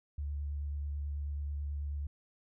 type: tone with vibrato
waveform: sine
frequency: 72.3 Hz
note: D2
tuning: 27 cents flat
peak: -34 dBFS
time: 0.18-2.07 s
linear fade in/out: 5 ms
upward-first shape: sine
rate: 9.2 Hz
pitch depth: 17 cents each way
effects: none